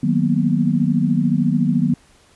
sine chord, B major seventh, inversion first, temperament equal, 155.56 / 185 / 233.1 / 246.9 Hz, D#3 / F#3 / A#3 / B3, 0 / 0 / 0 / 0 cents, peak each -20 dBFS, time 0.03-1.94 s, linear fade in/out 5 ms, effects pink hiss -53 dBFS RMS until 2.35 s + resampled to 24000 Hz

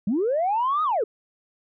sine linear two-way sweep, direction up then down, 180.7 to 1272 to 386 Hz, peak -19 dBFS, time 0.07-1.04 s, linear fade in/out 5 ms, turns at 0.83 s, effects tanh soft clip ceiling -16 dBFS

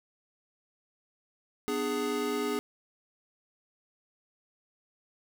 square chord, G# diminished, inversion first, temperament just, 249.2 / 299 / 415.3 Hz, B3 / D4 / G#4, +16 / +31 / 0 cents, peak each -36 / -36 / -32 dBFS, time 1.68-2.59 s, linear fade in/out 0 ms, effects none

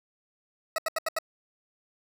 20% pulse tone bursts, 643 Hz, E5, 43 cents flat, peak -21 dBFS, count 5, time 0.76-1.187 s, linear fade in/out 2 ms, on 23 ms, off 78 ms, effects none

